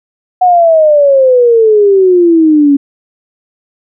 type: exponential sweep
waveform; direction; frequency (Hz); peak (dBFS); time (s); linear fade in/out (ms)
sine; down; 740 to 277.2; -3; 0.41-2.77; 10
effects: none